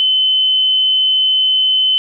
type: tone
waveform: sine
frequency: 3047 Hz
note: G7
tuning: 50 cents flat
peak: -10 dBFS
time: 0-1.98 s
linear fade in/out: 0 ms
effects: none